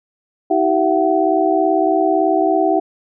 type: tone cluster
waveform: sine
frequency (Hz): 320.3 / 383.7 / 674 / 752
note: E4 / G4 / E5 / F#5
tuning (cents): -50 / -37 / +38 / +28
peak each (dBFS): -18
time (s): 0.5-2.8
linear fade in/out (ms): 10
effects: none